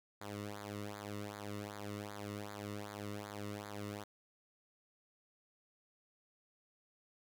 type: tone with flanger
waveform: sawtooth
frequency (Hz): 103.1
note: G#2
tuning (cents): -12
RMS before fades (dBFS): -45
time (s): 0.21-4.04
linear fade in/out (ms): 5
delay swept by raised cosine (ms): 0.35 to 1.27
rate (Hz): 2.6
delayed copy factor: -0.85
effects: none